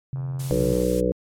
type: tone with tremolo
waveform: sine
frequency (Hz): 134.1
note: C3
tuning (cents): +43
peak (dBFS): -24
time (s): 0.13-0.73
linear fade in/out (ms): 0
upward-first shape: sine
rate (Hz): 19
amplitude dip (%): 30
type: click train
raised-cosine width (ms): 1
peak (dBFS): -31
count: 59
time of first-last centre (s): 0.16-0.835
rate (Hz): 85.9
type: noise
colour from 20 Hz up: blue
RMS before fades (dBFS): -35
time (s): 0.39-1.01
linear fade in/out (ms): 10
type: harmonic tone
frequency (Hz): 61.7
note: B1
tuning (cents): -1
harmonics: 1 / 2 / 3 / 5 / 6 / 7 / 8 / 9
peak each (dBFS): -29 / -34 / -26 / -27 / -33 / -27 / -23 / -30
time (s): 0.51-1.12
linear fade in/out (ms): 0
effects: low-pass 11000 Hz 12 dB/octave + MP3 96 kbps